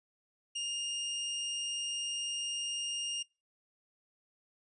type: tone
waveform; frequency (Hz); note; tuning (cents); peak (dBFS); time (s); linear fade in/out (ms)
sawtooth; 2826; F7; +20; -31; 0.55-3.23; 10
effects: noise-tail reverb RT60 0.3 s tail -25 dB re dry + resampled to 22050 Hz